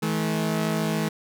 sawtooth tone pair together, 160.9 / 214.8 Hz, E3 / A3, -42 / -41 cents, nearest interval perfect fourth, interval 501 cents, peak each -22 dBFS, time 0.02-1.09 s, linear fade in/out 10 ms, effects none

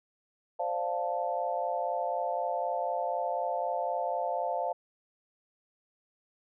sine chord, D minor seventh, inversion third, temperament equal, 523.3 / 587.3 / 698.5 / 880 Hz, C5 / D5 / F5 / A5, 0 / 0 / 0 / 0 cents, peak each -35 / -36 / -32 / -35 dBFS, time 0.59-4.73 s, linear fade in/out 10 ms, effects none

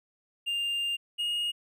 triangle tone pair in turn, 2801 / 2862 Hz, F7 / F7, +4 / +42 cents, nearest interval unison, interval 38 cents, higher second, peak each -26 dBFS, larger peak neither, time 0.46-0.97 / 1.18-1.52 s, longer first, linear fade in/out 20 ms, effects none

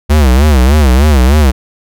square tone with vibrato, 69.3 Hz, C#2, in tune, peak -5 dBFS, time 0.09-1.52 s, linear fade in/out 20 ms, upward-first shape sine, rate 3.3 Hz, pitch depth 190 cents each way, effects none

